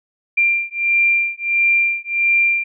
sine beating tone pair, 2377 / 2378.5 Hz, D7 / D7, +20 / +21 cents, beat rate 1.5 Hz, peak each -17 dBFS, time 0.37-2.64 s, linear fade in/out 10 ms, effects none

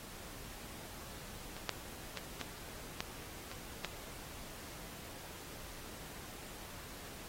clicks, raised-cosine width 0.2 ms, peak -28 / -14 / -21 / -21 / -17 / -27 / -19 dBFS, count 7, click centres 1.566 / 1.693 / 2.173 / 2.413 / 3.005 / 3.515 / 3.847 s, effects pink hiss -50 dBFS RMS until 7.28 s + AAC 48 kbps

